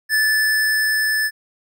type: tone with level ramp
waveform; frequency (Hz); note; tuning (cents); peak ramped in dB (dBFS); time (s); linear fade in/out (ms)
square; 1745; A6; -15; -15 to -18; 0.09-1.31; 50
effects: none